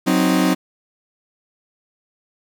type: chord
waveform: 40% pulse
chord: C diminished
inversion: second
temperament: equal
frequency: 185 / 261.6 / 311.1 Hz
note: Gb3 / C4 / Eb4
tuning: 0 / 0 / 0 cents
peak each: -18 dBFS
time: 0.06-0.55 s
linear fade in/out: 20 ms
effects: none